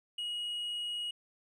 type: tone with tanh clipping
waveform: sine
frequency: 2896 Hz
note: F#7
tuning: 38 cents flat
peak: -35 dBFS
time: 0.18-1.11 s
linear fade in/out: 5 ms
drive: 3 dB
effects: none